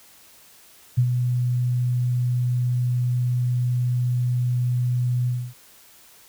sine tone with ADSR envelope, 123.47 Hz, B2, in tune, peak -13 dBFS, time 0.97-5.54 s, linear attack 15 ms, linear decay 72 ms, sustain -6 dB, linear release 270 ms, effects white hiss -51 dBFS RMS until 6.28 s

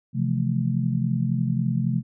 sine chord, F major seventh, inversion second, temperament just, 130.96 / 163.7 / 174.61 / 218.3 Hz, C3 / E3 / F3 / A3, +2 / -12 / 0 / -13 cents, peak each -24 / -29 / -27 / -27 dBFS, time 0.13-2.03 s, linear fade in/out 50 ms, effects none

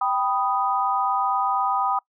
sine chord, G augmented, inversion none, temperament equal, 784 / 987.8 / 1244.5 Hz, G5 / B5 / D#6, 0 / 0 / 0 cents, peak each -24 / -25 / -24 dBFS, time 0.01-1.99 s, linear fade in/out 5 ms, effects noise-tail reverb RT60 0.1 s tail -24 dB re dry

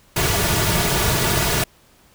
pink noise with comb filter, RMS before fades -19 dBFS, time 0.16-1.64 s, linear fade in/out 5 ms, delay 3.8 ms, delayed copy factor -0.6, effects pink hiss -54 dBFS RMS until 2.14 s

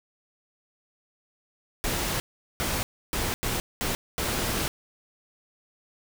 pink noise bursts at uneven times, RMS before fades -28 dBFS, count 6, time 1.84-2.2 / 2.6-2.83 / 3.13-3.34 / 3.43-3.6 / 3.81-3.95 / 4.18-4.68 s, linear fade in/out 0 ms, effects none

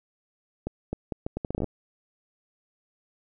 accelerating click train, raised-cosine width 2 ms, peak -16 dBFS, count 13, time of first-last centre 0.67-1.643 s, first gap 260 ms, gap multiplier 0.74, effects none

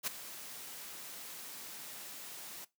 white noise with ADSR envelope, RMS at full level -33 dBFS, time 0.03-2.65 s, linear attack 42 ms, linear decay 10 ms, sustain -14 dB, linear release 10 ms, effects noise-tail reverb RT60 0.2 s tail -19 dB re dry + high-pass 150 Hz 12 dB/octave

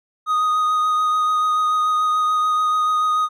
triangle tone with vibrato, 1244.5 Hz, D#6, in tune, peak -14 dBFS, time 0.26-3.29 s, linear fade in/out 50 ms, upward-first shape triangle, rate 6.9 Hz, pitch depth 16 cents each way, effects none

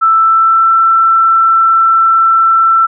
sine tone with pitch glide, 1324 to 1337.8 Hz, E6 to E6, +7 to +25 cents, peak -5 dBFS, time 0.01-2.87 s, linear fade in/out 20 ms, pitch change +18 cents, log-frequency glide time 0.18-0.7 s, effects none

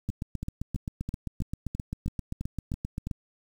two click trains, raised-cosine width 5 ms, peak -19 / -20 dBFS, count 24 / 10, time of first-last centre 0.09-3.112 / 0.1-3.07 s, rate 7.61 / 3.03 Hz, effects 8-bit

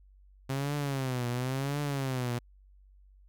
sawtooth tone with vibrato, 132.8 Hz, C3, 26 cents sharp, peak -26 dBFS, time 0.49-2.39 s, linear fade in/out 10 ms, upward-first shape triangle, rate 0.95 Hz, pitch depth 180 cents each way, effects added 48 Hz sine -55 dBFS peak until 3.28 s

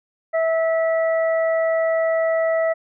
harmonic tone, 652 Hz, E5, 19 cents flat, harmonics 1 / 2 / 3, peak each -17 / -31 / -28 dBFS, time 0.33-2.74 s, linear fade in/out 20 ms, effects none

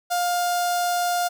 sawtooth tone with notch filter, 706 Hz, F5, 19 cents sharp, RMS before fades -23 dBFS, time 0.1-1.29 s, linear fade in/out 20 ms, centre 2300 Hz, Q 1, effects none

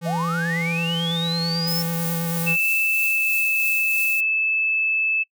square tone with vibrato, 167.4 Hz, E3, 27 cents sharp, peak -24 dBFS, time 0.01-2.57 s, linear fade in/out 50 ms, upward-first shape square, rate 9.1 Hz, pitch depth 14 cents each way
sine linear sweep, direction up, 587.3 to 5400 Hz, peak -24 dBFS, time 0.05-1.83 s, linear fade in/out 20 ms
violet noise with tremolo, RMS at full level -28 dBFS, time 1.67-4.21 s, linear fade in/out 10 ms, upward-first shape triangle, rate 3.1 Hz, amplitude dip 40%
sine tone with pitch glide, 2637 to 2619 Hz, E7 to E7, 0 to -12 cents, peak -18 dBFS, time 2.46-5.24 s, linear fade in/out 20 ms, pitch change -12 cents, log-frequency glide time 2.86-3.44 s
effects noise-tail reverb RT60 0.1 s tail -23 dB re dry

